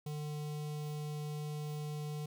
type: tone with notch filter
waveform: square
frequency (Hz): 149.8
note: D3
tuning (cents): +35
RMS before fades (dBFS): -40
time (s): 0.06-2.26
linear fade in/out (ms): 5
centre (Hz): 1600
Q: 1
effects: none